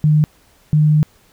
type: tone pair in turn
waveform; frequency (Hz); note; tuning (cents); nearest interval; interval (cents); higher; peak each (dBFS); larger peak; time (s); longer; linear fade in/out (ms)
sine; 152 / 152; D#3 / D#3; -40 / -40; unison; 0; neither; -9; neither; 0.04-0.24 / 0.73-1.03; second; 0
effects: pink hiss -53 dBFS RMS until 1.32 s